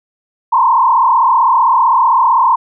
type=tone with frequency modulation; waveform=sine; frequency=986 Hz; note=B5; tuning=3 cents flat; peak=-7 dBFS; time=0.52-2.56 s; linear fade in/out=10 ms; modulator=35.6 Hz; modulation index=2.4; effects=none